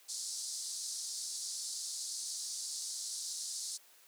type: band-pass noise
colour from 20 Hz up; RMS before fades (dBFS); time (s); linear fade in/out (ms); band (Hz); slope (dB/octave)
pink; -41; 0.08-3.78; 20; 4300 to 9900; 48
effects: white hiss -62 dBFS RMS until 4.07 s + high-pass 400 Hz 12 dB/octave